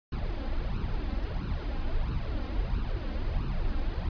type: noise with flanger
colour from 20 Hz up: brown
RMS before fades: -30 dBFS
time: 0.12-4.09 s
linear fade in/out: 5 ms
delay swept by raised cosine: 0.72 to 3.82 ms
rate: 1.5 Hz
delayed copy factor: +0.7
effects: resampled to 11025 Hz